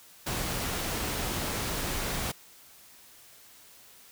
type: noise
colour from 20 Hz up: pink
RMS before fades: -32 dBFS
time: 0.26-2.32 s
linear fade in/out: 10 ms
effects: white hiss -54 dBFS RMS until 4.11 s